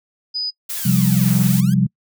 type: tone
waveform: sine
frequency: 4978 Hz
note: D#8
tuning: in tune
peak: -20 dBFS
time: 0.34-0.51 s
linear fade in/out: 20 ms
type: noise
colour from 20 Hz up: blue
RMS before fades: -26 dBFS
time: 0.69-1.61 s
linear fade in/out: 10 ms
type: linear two-way sweep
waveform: 5% pulse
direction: down then up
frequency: 1760 to 66 to 1669 Hz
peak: -23 dBFS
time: 0.76-1.74 s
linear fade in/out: 5 ms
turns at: 1.39 s
type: chord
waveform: sine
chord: C suspended fourth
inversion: none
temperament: equal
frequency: 130.81 / 174.61 / 196 Hz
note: C3 / F3 / G3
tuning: 0 / 0 / 0 cents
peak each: -17 dBFS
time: 0.85-1.87 s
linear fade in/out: 10 ms
effects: noise-tail reverb RT60 0.1 s tail -26 dB re dry